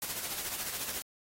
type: noise with tremolo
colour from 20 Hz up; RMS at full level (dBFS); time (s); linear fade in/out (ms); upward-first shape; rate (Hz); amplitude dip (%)
white; -35; 0.02-1.02; 0; sine; 14; 50
effects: AAC 48 kbps